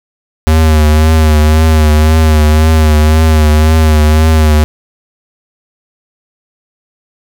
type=tone with vibrato; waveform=square; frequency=77.78 Hz; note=D#2; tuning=in tune; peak=-5 dBFS; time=0.47-4.64 s; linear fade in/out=0 ms; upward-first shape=triangle; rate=1.9 Hz; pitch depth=51 cents each way; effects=none